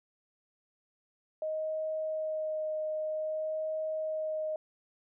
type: tone with vibrato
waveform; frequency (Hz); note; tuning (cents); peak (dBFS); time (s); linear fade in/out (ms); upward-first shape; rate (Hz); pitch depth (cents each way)
sine; 624; D#5; +5; -31; 1.42-4.56; 2; sine; 0.52; 11
effects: none